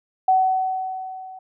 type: tone with level ramp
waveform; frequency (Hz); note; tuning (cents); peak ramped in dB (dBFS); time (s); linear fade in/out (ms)
sine; 753; F#5; +30; -12 to -36; 0.28-1.39; 5
effects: none